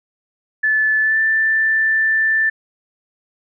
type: tone with pitch glide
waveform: sine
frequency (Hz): 1739 to 1769.4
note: A6 to A6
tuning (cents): -21 to +9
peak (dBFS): -13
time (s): 0.63-2.5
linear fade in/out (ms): 10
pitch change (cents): +30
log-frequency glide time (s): 1.01-1.19
effects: none